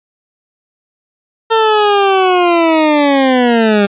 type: linear sweep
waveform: 20% pulse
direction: down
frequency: 453.2 to 198.4 Hz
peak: -3 dBFS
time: 1.5-3.87 s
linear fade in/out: 20 ms
effects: resampled to 8000 Hz + 7-bit